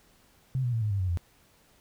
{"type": "tone with pitch steps", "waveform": "sine", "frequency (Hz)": [130.81, 122.05, 113.88, 106.25, 99.14, 92.5, 86.3], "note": ["C3", "B2", "A#2", "G#2", "G2", "F#2", "F2"], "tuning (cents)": [0, -20, -40, 40, 20, 0, -20], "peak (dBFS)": -25, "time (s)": [0.55, 1.173], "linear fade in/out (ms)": 0, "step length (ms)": 89, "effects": ["pink hiss -62 dBFS RMS until 1.8 s"]}